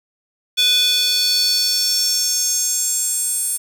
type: tone with high-pass filter sweep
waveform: square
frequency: 493.9 Hz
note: B4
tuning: in tune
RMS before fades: -18 dBFS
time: 0.57-3.58 s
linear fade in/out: 20 ms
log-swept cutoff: 3300 to 9200 Hz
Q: 4.9
effects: 7-bit